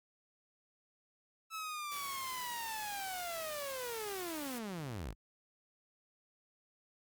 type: linear sweep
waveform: sawtooth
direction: down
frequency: 1314 to 36.39 Hz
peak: -36 dBFS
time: 1.5-5.15 s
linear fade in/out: 50 ms
type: noise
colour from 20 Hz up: white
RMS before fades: -47 dBFS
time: 1.91-4.59 s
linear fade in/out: 10 ms
effects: Opus 48 kbps